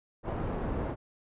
pink low-pass noise, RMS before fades -33 dBFS, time 0.23-0.96 s, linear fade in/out 50 ms, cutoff 840 Hz, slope 12 dB/octave, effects resampled to 8000 Hz

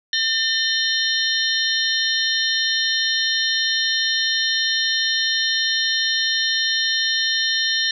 sine tone cluster, 1803 / 3061 / 3660 / 4163 / 5590 Hz, A6 / G7 / A#7 / C8 / F8, +42 / -42 / -32 / -10 / +1 cents, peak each -23 / -26 / -23 / -24 / -28 dBFS, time 0.13-7.91 s, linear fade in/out 2 ms, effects none

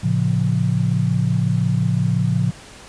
sine chord, A augmented, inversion none, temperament equal with one note detuned, 112.9 / 138.59 / 174.61 Hz, A2 / C#3 / E#3, +45 / 0 / 0 cents, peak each -20 dBFS, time 0.03-2.51 s, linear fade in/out 10 ms, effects pink hiss -41 dBFS RMS until 2.88 s + resampled to 22050 Hz

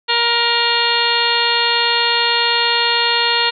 harmonic tone with a mistuned harmonic, 470.7 Hz, A#4, 17 cents sharp, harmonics 1 / 2 / 3 / 4 / 5 / 6 / 7 / 8 / 9, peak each -25 / -20 / -23 / -22 / -25 / -20 / -25 / -23 / -20 dBFS, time 0.08-3.51 s, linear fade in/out 20 ms, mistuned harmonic 8, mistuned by -57 cents, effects none

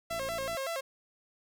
sawtooth tone with vibrato, 600 Hz, D5, 37 cents sharp, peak -29 dBFS, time 0.1-0.81 s, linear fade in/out 10 ms, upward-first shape square, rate 5.3 Hz, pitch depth 190 cents each way
click train, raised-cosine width 3 ms, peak -36 dBFS, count 26, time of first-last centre 0.11-0.549 s, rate 57 Hz
effects none

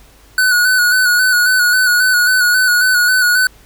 square tone with vibrato, 1480 Hz, F#6, in tune, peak -10 dBFS, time 0.38-3.47 s, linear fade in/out 2 ms, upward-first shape square, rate 3.7 Hz, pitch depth 33 cents each way, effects added 50 Hz sine -45 dBFS peak until 3.65 s + pink hiss -47 dBFS RMS until 3.65 s

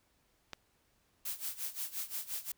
click, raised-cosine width 0.2 ms, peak -23 dBFS, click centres 0.533 s
blue noise with tremolo, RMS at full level -37 dBFS, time 1.25-2.52 s, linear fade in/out 5 ms, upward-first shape sine, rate 5.7 Hz, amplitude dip 85%
effects pink hiss -73 dBFS RMS until 2.57 s

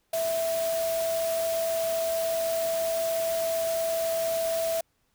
sine tone in noise, 659.3 Hz, E5, in tune, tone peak -25 dBFS, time 0.13-4.81 s, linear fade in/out 5 ms, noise white, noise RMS -36 dBFS, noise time 0.13-4.81 s, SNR +8 dB, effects pink hiss -72 dBFS RMS until 5.14 s

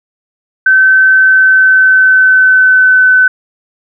sine tone with pitch glide, 1535 to 1512.1 Hz, G6 to F#6, -37 to +37 cents, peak -3 dBFS, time 0.66-3.28 s, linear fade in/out 5 ms, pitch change -26 cents, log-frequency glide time 1.1-3.11 s, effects none

